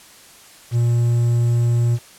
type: tone with quantisation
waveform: triangle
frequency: 118.7 Hz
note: A#2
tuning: 32 cents sharp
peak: -12 dBFS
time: 0.71-1.99 s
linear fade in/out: 50 ms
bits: 7
effects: white hiss -45 dBFS RMS until 2.18 s + low-pass 11000 Hz 12 dB/octave